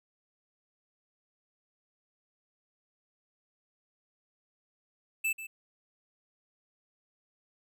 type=tone with echo; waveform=square; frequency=2637 Hz; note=E7; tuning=in tune; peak=-28 dBFS; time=5.24-5.33 s; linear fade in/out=10 ms; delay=140 ms; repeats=1; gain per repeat=-12 dB; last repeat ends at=5.47 s; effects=none